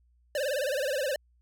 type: tone with vibrato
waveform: square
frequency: 554.4 Hz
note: C#5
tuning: in tune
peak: -28 dBFS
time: 0.35-1.16 s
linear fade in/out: 2 ms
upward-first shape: sine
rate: 19 Hz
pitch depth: 150 cents each way
effects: added 60 Hz sine -62 dBFS peak until 1.41 s